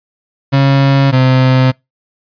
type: tone pair in turn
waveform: 35% pulse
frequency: 137.4 / 129.69 Hz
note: C#3 / C3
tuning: -15 / -15 cents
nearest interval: minor second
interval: 100 cents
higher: first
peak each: -5 dBFS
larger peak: neither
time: 0.52-1.12 / 1.12-1.72 s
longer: neither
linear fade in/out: 20 ms
effects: noise-tail reverb RT60 0.2 s tail -26 dB re dry + resampled to 11025 Hz